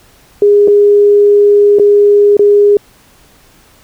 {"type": "tone with dropouts", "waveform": "sine", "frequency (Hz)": 410, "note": "G#4", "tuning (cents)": -22, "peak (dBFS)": -3, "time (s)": [0.42, 2.77], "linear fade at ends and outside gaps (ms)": 2, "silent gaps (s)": [[0.676, 0.681], [1.787, 1.796], [2.369, 2.393]], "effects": ["pink hiss -45 dBFS RMS until 3.83 s"]}